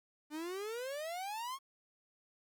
45% pulse exponential sweep, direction up, 293.7 to 1109 Hz, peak -39 dBFS, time 0.3-1.59 s, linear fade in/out 50 ms, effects 12-bit

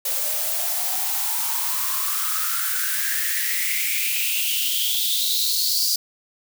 blue noise with high-pass filter sweep, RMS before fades -23 dBFS, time 0.05-5.96 s, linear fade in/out 5 ms, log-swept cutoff 530 to 4900 Hz, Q 7.7, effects none

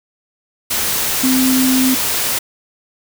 sine tone in noise, 259.3 Hz, C4, 15 cents flat, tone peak -12 dBFS, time 1.23-1.95 s, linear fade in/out 10 ms, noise white, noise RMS -18 dBFS, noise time 0.7-2.39 s, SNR +3 dB, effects none

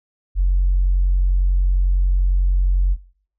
sine tone, 45.54 Hz, F#1, 27 cents flat, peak -12 dBFS, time 0.35-2.97 s, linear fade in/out 50 ms, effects noise-tail reverb RT60 0.6 s tail -23 dB re dry + tanh soft clip ceiling -9 dBFS

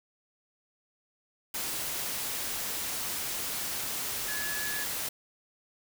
sine tone in noise, 1700 Hz, G#6, 40 cents sharp, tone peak -35 dBFS, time 4.28-4.84 s, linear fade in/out 5 ms, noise white, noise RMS -34 dBFS, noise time 1.54-5.09 s, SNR -4 dB, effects none

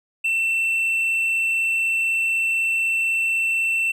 triangle tone, 2686 Hz, E7, 32 cents sharp, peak -17 dBFS, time 0.24-3.92 s, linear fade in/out 10 ms, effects none

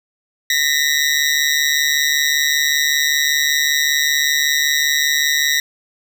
20% pulse ring-modulated tone, 1913 Hz, A#6, 44 cents sharp, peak -6 dBFS, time 0.5-5.6 s, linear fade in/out 2 ms, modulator 72.6 Hz, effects none

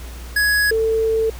square / sine tone pair in turn, 1673 / 445.7 Hz, G#6 / A4, +12 / +22 cents, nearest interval octave + major seventh, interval 2290 cents, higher first, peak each -15 dBFS, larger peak neither, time 0.36-0.71 / 0.71-1.3 s, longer second, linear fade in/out 5 ms, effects added 60 Hz sine -31 dBFS peak until 1.39 s + pink hiss -40 dBFS RMS until 1.39 s

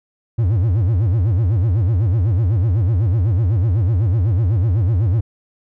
triangle tone with vibrato, 100.5 Hz, G2, 44 cents sharp, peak -11 dBFS, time 0.38-5.21 s, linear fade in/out 10 ms, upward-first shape sine, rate 8 Hz, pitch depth 300 cents each way, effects none

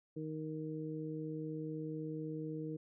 harmonic tone, 156 Hz, D#3, 5 cents sharp, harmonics 1 / 2 / 3, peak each -43 / -42 / -45 dBFS, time 0.16-2.77 s, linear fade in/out 10 ms, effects none

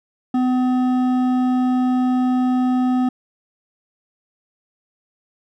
sine tone with hard clipping, 253 Hz, B3, 42 cents sharp, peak -17 dBFS, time 0.34-3.09 s, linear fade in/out 5 ms, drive 9 dB, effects none

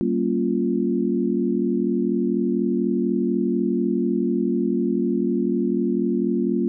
sine chord, G half-diminished seventh, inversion none, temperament equal with one note detuned, 192.85 / 233.1 / 277.2 / 349.2 Hz, G3 / Bb3 / Db4 / F4, -28 / 0 / 0 / 0 cents, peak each -25 / -23 / -26 / -24 dBFS, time 0.01-6.68 s, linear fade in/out 0 ms, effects none

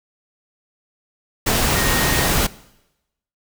sine tone in noise, 1864.7 Hz, A#6, in tune, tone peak -26 dBFS, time 1.75-2.29 s, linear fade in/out 10 ms, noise pink, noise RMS -18 dBFS, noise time 1.46-2.47 s, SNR -11 dB, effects noise-tail reverb RT60 0.9 s tail -20 dB re dry

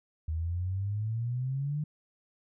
sine exponential sweep, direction up, 77.78 to 152.7 Hz, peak -29 dBFS, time 0.28-1.84 s, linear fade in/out 5 ms, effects none

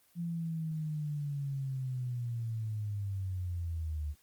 sine linear sweep, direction down, 172.2 to 72.5 Hz, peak -33 dBFS, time 0.15-4.15 s, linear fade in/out 50 ms, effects white hiss -67 dBFS RMS until 4.22 s + Opus 24 kbps

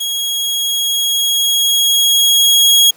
sawtooth tone with level ramp, 3304 Hz, G#7, 10 cents flat, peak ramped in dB -14 to -3 dBFS, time 0-2.91 s, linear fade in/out 10 ms, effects pink hiss -46 dBFS RMS until 2.96 s + high-pass 300 Hz 12 dB/octave

